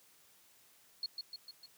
sine tone with echo, 4325 Hz, C#8, 43 cents flat, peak -34 dBFS, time 1.03-1.06 s, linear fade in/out 2 ms, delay 150 ms, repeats 4, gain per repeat -4 dB, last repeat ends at 1.66 s, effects white hiss -65 dBFS RMS until 1.77 s + high-pass 80 Hz 12 dB/octave

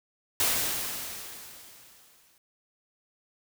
white noise with exponential decay, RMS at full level -24 dBFS, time 0.4-2.38 s, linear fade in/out 1 ms, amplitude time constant 430 ms, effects none

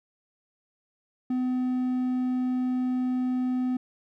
triangle tone, 253.1 Hz, B3, 43 cents sharp, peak -22 dBFS, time 1.3-3.77 s, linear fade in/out 5 ms, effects none

